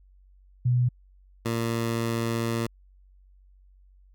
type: tone pair in turn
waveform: sine / 15% pulse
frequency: 123.47 / 115.37 Hz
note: B2 / A#2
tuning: 0 / -17 cents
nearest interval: minor second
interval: 117 cents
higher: first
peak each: -19 dBFS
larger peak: neither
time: 0.65-0.89 / 1.45-2.67 s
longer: second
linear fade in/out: 10 ms
effects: added 47 Hz sine -53 dBFS peak until 4.14 s